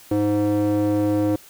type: tone with band-pass filter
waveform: square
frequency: 103.83 Hz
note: G#2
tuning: in tune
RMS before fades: -20 dBFS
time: 0.11-1.36 s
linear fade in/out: 5 ms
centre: 390 Hz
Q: 4.6
effects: white hiss -47 dBFS RMS until 1.49 s